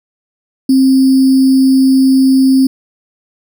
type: tone with sample-and-hold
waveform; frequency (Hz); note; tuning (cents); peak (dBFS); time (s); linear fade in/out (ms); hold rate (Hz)
sine; 264.7; C4; +20; -5; 0.69-2.67; 5; 4900
effects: none